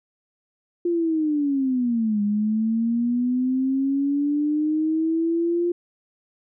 sine linear two-way sweep, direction down then up, 350 to 204 to 350 Hz, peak -19 dBFS, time 0.85-5.72 s, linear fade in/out 5 ms, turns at 2.22 s, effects none

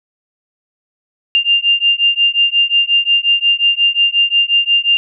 sine beating tone pair, 2794 / 2799.6 Hz, F7 / F7, 0 / +4 cents, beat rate 5.6 Hz, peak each -13 dBFS, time 1.35-4.97 s, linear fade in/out 0 ms, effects none

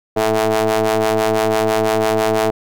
sawtooth ring-modulated tone, 110 Hz, A2, in tune, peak -7 dBFS, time 0.16-2.51 s, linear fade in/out 10 ms, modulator 547 Hz, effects none

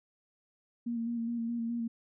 sine tone with vibrato, 233.1 Hz, A#3, in tune, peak -31 dBFS, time 0.86-1.88 s, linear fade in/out 10 ms, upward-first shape square, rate 4.8 Hz, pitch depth 23 cents each way, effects none

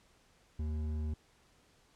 triangle tone with hard clipping, 77.1 Hz, D#2, 15 cents flat, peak -35 dBFS, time 0.59-1.14 s, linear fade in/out 5 ms, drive 12 dB, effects pink hiss -67 dBFS RMS until 1.95 s + low-pass 9000 Hz 12 dB/octave

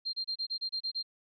sine tone bursts, 4184 Hz, C8, 1 cent flat, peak -31 dBFS, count 9, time 0.05-1.029 s, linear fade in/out 20 ms, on 83 ms, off 29 ms, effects none

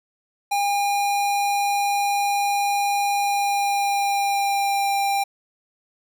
square tone with pitch glide, 808 to 795.5 Hz, G#5 to G5, -48 to +25 cents, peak -20 dBFS, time 0.51-5.24 s, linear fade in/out 10 ms, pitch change -27 cents, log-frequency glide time 3.14-4.9 s, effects none

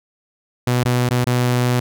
sawtooth tone with dropouts, 123.47 Hz, B2, in tune, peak -11 dBFS, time 0.67-1.8 s, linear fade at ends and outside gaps 5 ms, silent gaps 0.836-0.852 / 1.091-1.108 / 1.244-1.267 s, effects none

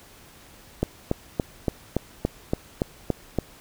click train, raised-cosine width 2 ms, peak -8 dBFS, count 10, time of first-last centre 0.83-3.387 s, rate 3.52 Hz, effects pink hiss -50 dBFS RMS until 3.6 s

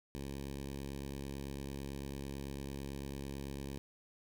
10% pulse tone with notch filter, 69 Hz, C#2, 7 cents flat, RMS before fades -43 dBFS, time 0.15-3.78 s, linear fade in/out 0 ms, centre 1300 Hz, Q 0.98, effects none

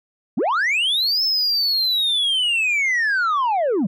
sine linear two-way sweep, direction up then down, 164.81 to 5300 to 164.81 Hz, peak -14 dBFS, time 0.37-3.87 s, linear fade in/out 10 ms, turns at 1.23 s, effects tanh soft clip ceiling -16 dBFS

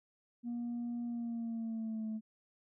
sine tone with pitch glide, 238.3 to 218.5 Hz, A#3 to A3, +38 to -12 cents, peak -34 dBFS, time 0.43-2.21 s, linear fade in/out 50 ms, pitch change -150 cents, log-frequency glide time 1.05-2.07 s, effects tanh soft clip ceiling -34 dBFS

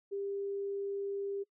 sine tone, 398.2 Hz, G4, 27 cents sharp, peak -34 dBFS, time 0.11-1.44 s, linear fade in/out 20 ms, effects noise-tail reverb RT60 0.1 s tail -24 dB re dry

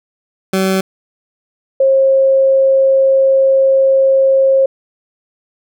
20% pulse / sine tone pair in turn, 190.4 / 536.8 Hz, F#3 / C5, +50 / +44 cents, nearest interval octave + tritone, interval 1794 cents, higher second, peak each -7 dBFS, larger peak neither, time 0.53-0.81 / 1.8-4.66 s, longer second, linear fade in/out 5 ms, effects none

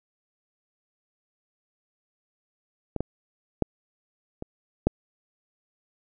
clicks, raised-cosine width 2 ms, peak -15 / -13 / -8 / -20 / -6 dBFS, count 5, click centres 2.963 / 3.006 / 3.623 / 4.424 / 4.87 s, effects none

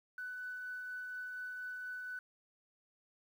sine tone with tremolo, 1495 Hz, F#6, 17 cents sharp, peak -39 dBFS, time 0.18-2.19 s, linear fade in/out 2 ms, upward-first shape triangle, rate 4.2 Hz, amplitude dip 25%, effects tanh soft clip ceiling -35 dBFS + 11-bit

